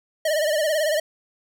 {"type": "tone with vibrato", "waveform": "square", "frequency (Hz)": 614, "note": "D#5", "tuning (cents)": -23, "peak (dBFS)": -20, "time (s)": [0.25, 1], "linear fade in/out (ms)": 5, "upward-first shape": "sine", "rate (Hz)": 18, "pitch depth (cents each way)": 85, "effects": []}